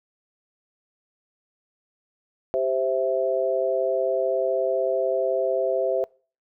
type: chord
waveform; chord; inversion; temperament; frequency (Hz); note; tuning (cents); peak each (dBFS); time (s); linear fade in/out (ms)
sine; C major; second; equal; 392 / 523.3 / 659.3; G4 / C5 / E5; 0 / 0 / 0; -27 / -24 / -24; 2.54-6.04; 0
effects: noise-tail reverb RT60 0.4 s tail -25 dB re dry